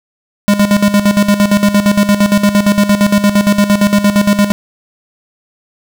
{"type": "tone with tremolo", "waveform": "square", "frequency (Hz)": 203.8, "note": "G#3", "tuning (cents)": -32, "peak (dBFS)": -6, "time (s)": [0.48, 4.52], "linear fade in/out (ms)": 0, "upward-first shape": "square", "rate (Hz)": 8.7, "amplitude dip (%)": 70, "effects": []}